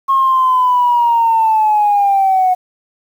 sine linear sweep, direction down, 1086 to 730 Hz, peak -8 dBFS, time 0.08-2.55 s, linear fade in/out 20 ms, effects tanh soft clip ceiling -4 dBFS + 7-bit

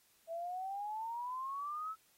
sine exponential sweep, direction up, 651 to 1318.5 Hz, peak -38 dBFS, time 0.27-1.96 s, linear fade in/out 50 ms, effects white hiss -70 dBFS RMS until 2.17 s + AAC 48 kbps

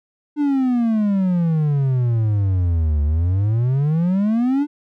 triangle exponential two-way sweep, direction down then up, 299.9 to 71.9 to 299.9 Hz, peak -13 dBFS, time 0.36-4.67 s, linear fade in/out 50 ms, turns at 3.03 s, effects none

